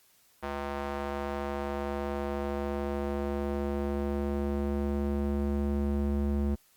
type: tone with band-pass filter sweep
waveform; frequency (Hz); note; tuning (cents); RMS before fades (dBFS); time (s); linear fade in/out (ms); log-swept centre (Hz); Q
square; 70.7; C#2; +35; -31; 0.42-6.56; 20; 930 to 190; 0.88
effects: white hiss -64 dBFS RMS until 6.76 s + Opus 48 kbps